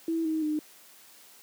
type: tone with pitch steps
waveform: sine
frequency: 327.9 / 316 / 304.5 Hz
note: E4 / D#4 / D#4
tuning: -9 / +27 / -37 cents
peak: -25 dBFS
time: 0.08-0.59 s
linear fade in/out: 2 ms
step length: 170 ms
effects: white hiss -54 dBFS RMS until 1.42 s + high-pass 200 Hz 12 dB/octave